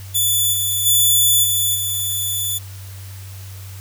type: tone with level steps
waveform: 5% pulse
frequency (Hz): 3474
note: A7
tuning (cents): -23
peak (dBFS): -7 / -10 / -4 / -8 / -12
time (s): 0.14-2.59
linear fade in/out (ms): 20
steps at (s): 0.52 / 0.85 / 1.43 / 1.74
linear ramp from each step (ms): 20
effects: added 96 Hz sine -32 dBFS peak until 3.8 s + white hiss -42 dBFS RMS until 3.8 s